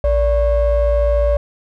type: ring-modulated tone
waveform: triangle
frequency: 260.9 Hz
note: C4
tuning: 5 cents flat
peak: -7 dBFS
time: 0.04-1.37 s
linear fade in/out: 2 ms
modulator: 318 Hz
effects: none